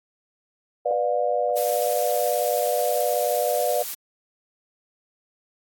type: chord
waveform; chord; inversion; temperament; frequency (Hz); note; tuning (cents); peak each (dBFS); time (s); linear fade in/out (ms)
sine; B diminished; none; just; 493.9 / 592.7 / 711.2; B4 / D5 / F5; 0 / +16 / +31; -25 / -24 / -25; 0.85-3.83; 10
type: noise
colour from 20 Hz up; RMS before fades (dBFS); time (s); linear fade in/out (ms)
blue; -31; 1.56-3.95; 10
effects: AAC 64 kbps